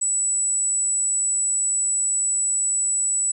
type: tone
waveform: sine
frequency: 7902 Hz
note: B8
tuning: in tune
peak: -19 dBFS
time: 0.01-3.32 s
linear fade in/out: 10 ms
effects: none